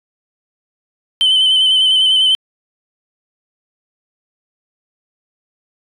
sine tone with vibrato, 3059 Hz, G7, 43 cents flat, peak -7 dBFS, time 1.21-2.35 s, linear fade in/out 0 ms, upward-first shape square, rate 10 Hz, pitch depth 26 cents each way, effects tanh soft clip ceiling -7 dBFS

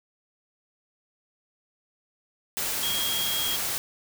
sine tone in noise, 3267 Hz, G#7, 29 cents flat, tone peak -28 dBFS, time 2.83-3.56 s, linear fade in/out 0 ms, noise white, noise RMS -29 dBFS, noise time 2.57-3.78 s, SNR -2 dB, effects none

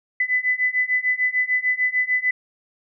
sine beating tone pair, 2000 / 2006.7 Hz, B6 / B6, +21 / +27 cents, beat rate 6.7 Hz, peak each -22 / -21 dBFS, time 0.2-2.31 s, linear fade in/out 5 ms, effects none

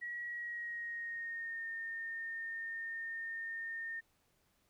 sine tone with pitch glide, 1916 to 1825.3 Hz, A#6 to A#6, +47 to -37 cents, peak -39 dBFS, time 0.01-4.01 s, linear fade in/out 20 ms, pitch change -84 cents, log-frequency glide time 0.26-1.67 s, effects pink hiss -75 dBFS RMS until 4.69 s

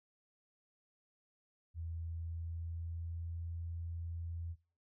sine tone with pitch glide, 82.8 to 84.15 Hz, E2 to E2, +8 to +36 cents, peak -39 dBFS, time 1.74-4.56 s, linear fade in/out 50 ms, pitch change +28 cents, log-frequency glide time 1.97-3.43 s, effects noise-tail reverb RT60 0.5 s tail -25 dB re dry

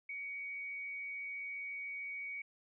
sine tone with frequency modulation, 2253 Hz, C#7, 28 cents sharp, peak -40 dBFS, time 0.09-2.42 s, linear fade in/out 5 ms, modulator 87.2 Hz, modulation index 0.51, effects none

